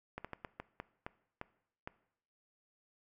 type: slowing click train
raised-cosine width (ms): 0.5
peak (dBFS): -26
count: 9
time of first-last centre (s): 0.18-1.875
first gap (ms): 66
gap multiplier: 1.32
effects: noise-tail reverb RT60 0.7 s tail -19 dB re dry